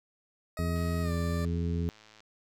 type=tone with pitch glide; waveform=20% pulse; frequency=632 to 589.7 Hz; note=D#5 to D5; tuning=+27 to +7 cents; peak=-33 dBFS; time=0.57-1.45 s; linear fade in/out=2 ms; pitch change=-120 cents; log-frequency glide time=1.02-1.12 s
type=harmonic tone; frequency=84.7 Hz; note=E2; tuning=48 cents sharp; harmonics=1 / 2 / 3 / 4 / 5; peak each=-30 / -32 / -38 / -47 / -40 dBFS; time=0.59-1.89 s; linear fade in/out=0 ms
type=click train; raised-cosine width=0.2 ms; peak=-37 dBFS; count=157; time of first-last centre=0.76-2.204 s; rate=108 Hz
effects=none